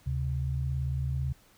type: tone pair together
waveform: sine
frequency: 74.08 / 132.1 Hz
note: D2 / C3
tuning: +16 / +17 cents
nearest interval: minor seventh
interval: 1001 cents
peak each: -31 / -30 dBFS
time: 0.06-1.33 s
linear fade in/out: 10 ms
effects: pink hiss -61 dBFS RMS until 1.57 s